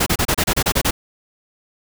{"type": "noise bursts", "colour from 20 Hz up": "pink", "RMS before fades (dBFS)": -17, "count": 10, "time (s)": [0, 0.91], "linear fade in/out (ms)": 10, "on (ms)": 64, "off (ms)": 30, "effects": []}